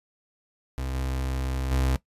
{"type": "tone with level steps", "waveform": "35% pulse", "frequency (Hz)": 65.41, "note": "C2", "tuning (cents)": 0, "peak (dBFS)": [-27, -25, -20], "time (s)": [0.78, 1.96], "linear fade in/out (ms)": 0, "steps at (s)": [0.94, 1.71], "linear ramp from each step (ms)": 10, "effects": ["noise-tail reverb RT60 0.1 s tail -18 dB re dry", "resampled to 32000 Hz"]}